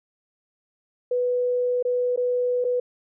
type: tone with dropouts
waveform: sine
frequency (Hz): 493.9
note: B4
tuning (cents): 0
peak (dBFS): -20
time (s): 1.11-2.8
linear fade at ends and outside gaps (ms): 5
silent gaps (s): 1.827-1.85 / 2.162-2.174 / 2.643-2.648
effects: none